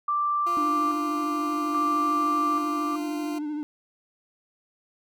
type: tone with tremolo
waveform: sine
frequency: 1176 Hz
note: D6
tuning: 2 cents sharp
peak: -22 dBFS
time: 0.08-2.96 s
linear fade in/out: 5 ms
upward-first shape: square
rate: 0.6 Hz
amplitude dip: 45%
type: tone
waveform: 20% pulse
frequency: 346.6 Hz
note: F4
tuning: 13 cents flat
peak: -29 dBFS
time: 0.46-3.39 s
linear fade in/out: 10 ms
type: tone with vibrato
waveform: triangle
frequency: 299.5 Hz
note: D4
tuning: 34 cents sharp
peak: -26 dBFS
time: 0.57-3.63 s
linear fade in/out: 0 ms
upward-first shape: triangle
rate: 13 Hz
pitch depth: 47 cents each way
effects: none